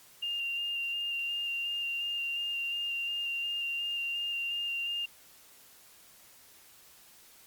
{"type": "tone with vibrato", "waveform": "sine", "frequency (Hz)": 2794, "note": "F7", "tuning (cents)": 0, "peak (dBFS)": -31, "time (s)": [0.22, 5.06], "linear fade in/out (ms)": 10, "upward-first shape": "square", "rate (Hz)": 2.8, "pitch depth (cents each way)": 12, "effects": ["white hiss -57 dBFS RMS until 7.46 s", "Opus 48 kbps"]}